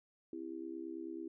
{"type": "tone with amplitude modulation", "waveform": "sine", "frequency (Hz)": 329.6, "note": "E4", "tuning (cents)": 0, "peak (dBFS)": -37, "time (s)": [0.33, 1.28], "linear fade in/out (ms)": 2, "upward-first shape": "sine", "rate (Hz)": 69.2, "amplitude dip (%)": 95, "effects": []}